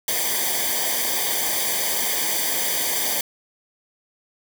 white noise with comb filter, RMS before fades -23 dBFS, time 0.08-3.21 s, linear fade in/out 2 ms, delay 0.74 ms, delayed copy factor -0.9, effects none

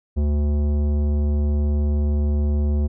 sine tone with tanh clipping, 73.42 Hz, D2, in tune, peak -19 dBFS, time 0.16-2.88 s, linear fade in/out 20 ms, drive 14 dB, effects none

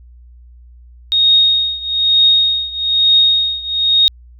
sine tone with tremolo, 3729 Hz, A#7, in tune, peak -6 dBFS, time 1.12-4.08 s, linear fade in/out 0 ms, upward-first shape triangle, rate 1.1 Hz, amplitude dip 90%, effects added 60 Hz sine -38 dBFS peak until 4.39 s

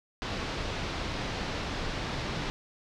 pink low-pass noise, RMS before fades -34 dBFS, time 0.22-2.5 s, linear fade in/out 0 ms, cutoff 5100 Hz, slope 24 dB/octave, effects none

